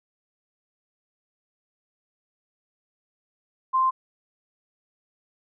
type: tone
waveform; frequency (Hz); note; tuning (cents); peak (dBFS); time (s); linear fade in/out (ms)
sine; 1045; C6; -2; -18; 3.73-3.91; 20
effects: none